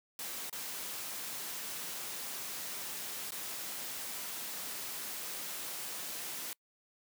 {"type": "noise with dropouts", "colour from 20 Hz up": "white", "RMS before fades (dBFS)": -41, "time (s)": [0.19, 6.53], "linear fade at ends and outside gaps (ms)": 1, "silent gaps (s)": [[0.497, 0.527], [3.307, 3.32]], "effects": ["noise-tail reverb RT60 0.1 s tail -26 dB re dry", "high-pass 150 Hz 12 dB/octave"]}